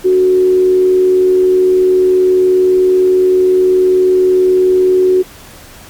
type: tone with frequency modulation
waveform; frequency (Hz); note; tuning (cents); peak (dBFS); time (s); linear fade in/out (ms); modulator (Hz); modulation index
sine; 370; F#4; 0; -6; 0.04-5.23; 20; 79.5; 0.21
effects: pink hiss -36 dBFS RMS until 5.89 s + MP3 96 kbps